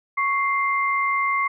sine tone pair together, 1108.7 / 2093 Hz, C#6 / C7, 0 / 0 cents, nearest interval major seventh, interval 1100 cents, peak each -21 / -23 dBFS, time 0.17-1.48 s, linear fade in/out 10 ms, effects none

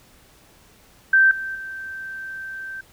sine tone with level steps, 1560 Hz, G6, 9 cents flat, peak -11 / -26 / -30 dBFS, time 1.13-2.81 s, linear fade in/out 5 ms, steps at 1.31 / 1.55 s, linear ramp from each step 2 ms, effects pink hiss -53 dBFS RMS until 2.92 s

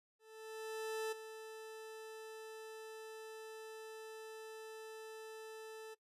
40% pulse tone with ADSR envelope, 440 Hz, A4, in tune, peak -36 dBFS, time 0.19-5.95 s, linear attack 930 ms, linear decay 12 ms, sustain -11 dB, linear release 18 ms, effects noise-tail reverb RT60 0.1 s tail -20 dB re dry + resampled to 32000 Hz

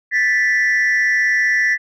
sine tone pair together, 1759.5 / 1975 Hz, A6 / B6, 0 / 0 cents, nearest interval major second, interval 200 cents, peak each -14 dBFS, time 0.11-1.78 s, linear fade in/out 50 ms, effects tanh soft clip ceiling -10 dBFS

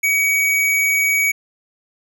square tone, 2261 Hz, C#7, 34 cents sharp, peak -15 dBFS, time 0.03-1.32 s, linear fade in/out 10 ms, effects none

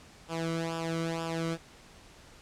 sawtooth tone with flanger, 164.81 Hz, E3, in tune, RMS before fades -33 dBFS, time 0.28-1.58 s, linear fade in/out 50 ms, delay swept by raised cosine 0.48 to 1.17 ms, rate 2.1 Hz, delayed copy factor -0.8, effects pink hiss -54 dBFS RMS until 2.41 s + low-pass 8000 Hz 12 dB/octave

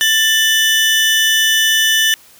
30% pulse tone pair together, 1770.7 / 2978 Hz, A6 / F#7, +10 / +11 cents, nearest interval major sixth, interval 901 cents, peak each -11 dBFS, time 0.01-2.14 s, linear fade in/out 0 ms, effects white hiss -45 dBFS RMS until 2.39 s

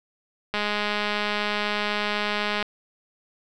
click train, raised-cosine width 0.3 ms, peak -10 dBFS, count 435, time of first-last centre 0.54-2.627 s, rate 208 Hz, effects none

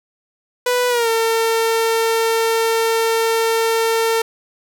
sawtooth tone with pitch glide, 493.9 to 452.9 Hz, B4 to A#4, 0 to -50 cents, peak -11 dBFS, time 0.66-4.22 s, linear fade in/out 5 ms, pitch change -150 cents, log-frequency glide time 0.89-1.09 s, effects none

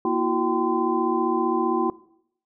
sine tone cluster, 238.3 / 330.1 / 365.4 / 774 / 1026 Hz, A#3 / E4 / F#4 / G5 / C6, +38 / +2 / -22 / -22 / -34 cents, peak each -28 / -25 / -25 / -29 / -27 dBFS, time 0.05-1.9 s, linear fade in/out 2 ms, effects noise-tail reverb RT60 0.7 s tail -19 dB re dry

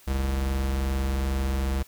square tone pair together, 44.85 / 67.2 Hz, F1 / C2, +47 / +47 cents, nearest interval perfect fifth, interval 700 cents, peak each -34 / -25 dBFS, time 0.07-1.83 s, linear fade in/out 10 ms, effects white hiss -54 dBFS RMS until 1.87 s

